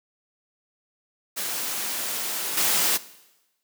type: noise with level steps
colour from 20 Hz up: white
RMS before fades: -29 / -22 dBFS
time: 1.36-2.98 s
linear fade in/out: 20 ms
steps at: 2.57 s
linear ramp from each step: 5 ms
effects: noise-tail reverb RT60 1.0 s tail -18 dB re dry + high-pass 200 Hz 12 dB/octave